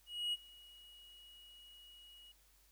triangle tone with ADSR envelope, 2900 Hz, F#7, 35 cents flat, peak -32 dBFS, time 0.06-2.32 s, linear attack 270 ms, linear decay 32 ms, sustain -23 dB, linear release 6 ms, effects added 50 Hz sine -70 dBFS peak until 2.71 s + white hiss -70 dBFS RMS until 2.71 s

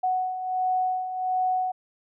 sine beating tone pair, 740 / 741.4 Hz, F#5 / F#5, 0 / +3 cents, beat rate 1.4 Hz, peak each -31 / -24 dBFS, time 0.03-1.72 s, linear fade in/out 10 ms, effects none

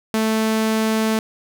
sawtooth tone, 220 Hz, A3, in tune, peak -13 dBFS, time 0.14-1.19 s, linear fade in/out 0 ms, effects none

